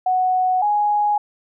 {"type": "tone pair in turn", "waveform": "sine", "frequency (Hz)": [740, 831.3], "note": ["F#5", "G#5"], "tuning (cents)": [0, 1], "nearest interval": "major second", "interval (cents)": 201, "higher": "second", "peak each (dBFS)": -15, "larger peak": "neither", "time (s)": [[0.06, 0.62], [0.62, 1.18]], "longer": "neither", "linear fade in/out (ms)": 5, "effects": []}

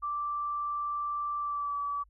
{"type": "tone with pitch glide", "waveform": "sine", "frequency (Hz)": [1172, 1148.5], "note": ["D6", "D6"], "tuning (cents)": [-4, -39], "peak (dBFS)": -30, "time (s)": [0.02, 2.04], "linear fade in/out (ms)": 20, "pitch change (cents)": -35, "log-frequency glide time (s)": [1.4, 1.77], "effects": ["added 50 Hz sine -59 dBFS peak until 2.09 s"]}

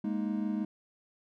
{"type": "chord", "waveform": "triangle", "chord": "Ab suspended second", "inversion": "none", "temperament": "just", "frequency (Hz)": [207.7, 233.6, 311.5], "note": ["Ab3", "Bb3", "Eb4"], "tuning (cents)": [0, 4, 2], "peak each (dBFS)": [-30, -34, -34], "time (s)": [0.04, 0.65], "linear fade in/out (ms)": 5, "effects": []}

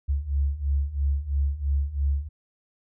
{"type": "beating tone pair", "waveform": "sine", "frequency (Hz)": [68.5, 71.5], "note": ["C#2", "D2"], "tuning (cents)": [-20, -46], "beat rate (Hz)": 3, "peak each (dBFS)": [-27, -24], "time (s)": [0.08, 2.29], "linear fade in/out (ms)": 20, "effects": []}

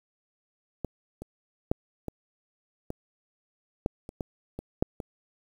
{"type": "clicks", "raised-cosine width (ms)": 2, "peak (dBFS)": [-17, -25, -10, -20, -20, -12, -26, -18, -22, -9, -21], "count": 11, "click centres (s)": [0.847, 1.22, 1.715, 2.083, 2.904, 3.861, 4.091, 4.208, 4.59, 4.825, 5.002], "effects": ["8-bit"]}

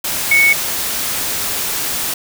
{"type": "tone in noise", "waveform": "sine", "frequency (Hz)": 2217, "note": "C#7", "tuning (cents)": 0, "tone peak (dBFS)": -8, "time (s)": [0.31, 0.53], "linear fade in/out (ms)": 5, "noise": "white", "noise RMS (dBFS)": -20, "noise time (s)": [0.04, 2.14], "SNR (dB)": 9, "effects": []}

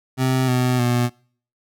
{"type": "tone with pitch steps", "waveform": "25% pulse", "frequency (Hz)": [130, 125.79, 121.72], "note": ["C3", "B2", "B2"], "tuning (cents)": [-11, 32, -25], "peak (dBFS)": -13, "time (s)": [0.17, 1.1], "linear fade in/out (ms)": 50, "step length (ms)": 310, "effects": ["noise-tail reverb RT60 0.5 s tail -25 dB re dry"]}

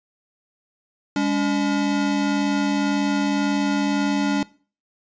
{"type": "tone pair together", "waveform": "square", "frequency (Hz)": [203, 284.9], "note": ["G#3", "C#4"], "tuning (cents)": [-39, 48], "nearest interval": "tritone", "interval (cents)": 587, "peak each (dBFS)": [-25, -21], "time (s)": [1.16, 4.43], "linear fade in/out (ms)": 2, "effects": ["noise-tail reverb RT60 0.4 s tail -21 dB re dry", "resampled to 16000 Hz"]}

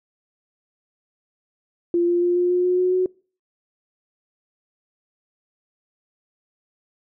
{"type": "tone with pitch steps", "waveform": "sine", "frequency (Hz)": [345.5, 348.7, 351.9, 355.2, 358.5, 361.8, 365.2, 368.6], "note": ["F4", "F4", "F4", "F4", "F4", "F#4", "F#4", "F#4"], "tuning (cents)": [-19, -3, 13, 29, 45, -39, -23, -7], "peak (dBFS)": -16, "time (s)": [1.94, 3.06], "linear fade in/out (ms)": 2, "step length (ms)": 140, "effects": ["noise-tail reverb RT60 0.4 s tail -25 dB re dry"]}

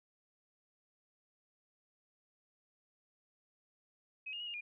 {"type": "tone with pitch steps", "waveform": "sine", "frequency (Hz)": [2540, 2838, 2901, 2833, 2423], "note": ["D#7", "F7", "F#7", "F7", "D#7"], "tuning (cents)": [35, 27, -35, 24, -47], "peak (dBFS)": -40, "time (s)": [4.26, 4.61], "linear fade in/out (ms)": 10, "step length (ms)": 70, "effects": []}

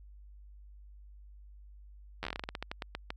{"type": "slowing click train", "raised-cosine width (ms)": 0.3, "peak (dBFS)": -20, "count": 17, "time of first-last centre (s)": [2.23, 3.104], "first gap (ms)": 10, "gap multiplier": 1.2, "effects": ["added 50 Hz sine -50 dBFS peak until 3.16 s"]}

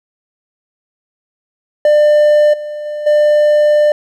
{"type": "tone with level steps", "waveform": "triangle", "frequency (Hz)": 597, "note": "D5", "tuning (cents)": 28, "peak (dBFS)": [-4, -19, -17, -5], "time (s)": [1.85, 3.92], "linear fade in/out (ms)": 2, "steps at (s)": [2.53, 2.85, 3.06], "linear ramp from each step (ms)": 10, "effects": []}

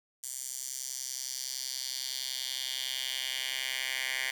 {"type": "tone with high-pass filter sweep", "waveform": "10% pulse", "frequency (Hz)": 130.7, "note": "C3", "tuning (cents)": -1, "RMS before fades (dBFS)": -36, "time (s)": [0.23, 4.31], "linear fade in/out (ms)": 5, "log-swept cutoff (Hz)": [7600, 2100], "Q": 2.3, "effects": ["9-bit"]}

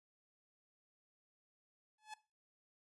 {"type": "tone with exponential growth", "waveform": "sawtooth", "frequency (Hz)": 858, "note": "A5", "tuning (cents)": -44, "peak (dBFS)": -40, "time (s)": [1.98, 2.14], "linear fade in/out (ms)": 5, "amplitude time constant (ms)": 33, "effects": ["noise-tail reverb RT60 0.3 s tail -18 dB re dry", "resampled to 24000 Hz"]}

